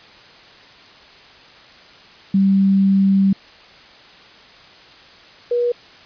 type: tone pair in turn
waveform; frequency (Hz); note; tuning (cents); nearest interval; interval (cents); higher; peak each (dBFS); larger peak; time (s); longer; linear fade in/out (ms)
sine; 194.7 / 482.2; G3 / B4; -12 / -41; octave + major third; 1571; second; -11 / -15; first; 2.34-3.33 / 5.51-5.72; first; 5
effects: white hiss -44 dBFS RMS until 6.05 s + resampled to 11025 Hz